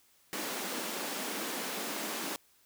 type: high-pass noise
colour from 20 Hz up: pink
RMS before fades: -37 dBFS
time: 0.33-2.36 s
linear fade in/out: 0 ms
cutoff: 200 Hz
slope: 48 dB/octave
effects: white hiss -66 dBFS RMS until 2.65 s